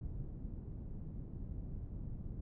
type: low-pass noise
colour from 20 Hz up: pink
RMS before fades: -44 dBFS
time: 0.01-2.41 s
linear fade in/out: 5 ms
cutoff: 180 Hz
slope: 12 dB/octave
effects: none